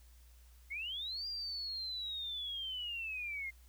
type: linear two-way sweep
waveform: sine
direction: up then down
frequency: 2093 to 4822 to 2093 Hz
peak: -38 dBFS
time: 0.7-3.51 s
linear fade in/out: 20 ms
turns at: 1.27 s
effects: added 60 Hz sine -57 dBFS peak until 3.68 s + white hiss -68 dBFS RMS until 3.68 s